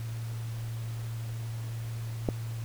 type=click; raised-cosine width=2 ms; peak=-12 dBFS; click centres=2.288 s; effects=added 114 Hz sine -33 dBFS peak until 2.64 s + pink hiss -49 dBFS RMS until 2.64 s